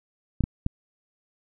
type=clicks; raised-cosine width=5 ms; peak=-11 dBFS; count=3; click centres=0.407 / 0.439 / 0.664 s; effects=none